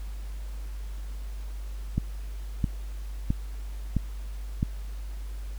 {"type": "click train", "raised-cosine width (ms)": 5, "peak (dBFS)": -12, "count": 5, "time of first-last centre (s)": [1.98, 4.629], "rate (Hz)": 1.51, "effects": ["added 50 Hz sine -33 dBFS peak until 5.58 s", "pink hiss -53 dBFS RMS until 5.58 s"]}